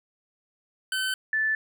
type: tone pair in turn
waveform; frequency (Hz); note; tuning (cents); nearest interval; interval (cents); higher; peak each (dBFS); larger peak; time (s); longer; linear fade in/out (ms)
25% pulse / sine; 1528 / 1752.2; G6 / A6; -45 / -8; major second; 237; second; -22; neither; 0.92-1.14 / 1.33-1.55; neither; 2
effects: none